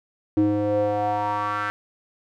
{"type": "tone with band-pass filter sweep", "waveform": "square", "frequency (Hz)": 103.83, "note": "G#2", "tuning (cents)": 0, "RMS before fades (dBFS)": -23, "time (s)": [0.37, 1.7], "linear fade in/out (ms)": 0, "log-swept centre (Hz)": [320, 1500], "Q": 4.4, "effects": []}